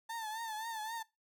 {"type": "tone with vibrato", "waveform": "35% pulse", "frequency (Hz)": 888, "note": "A5", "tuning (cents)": 16, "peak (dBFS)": -37, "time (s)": [0.09, 1.03], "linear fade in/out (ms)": 10, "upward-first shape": "triangle", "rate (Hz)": 3.8, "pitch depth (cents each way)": 88, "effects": ["noise-tail reverb RT60 0.2 s tail -18 dB re dry"]}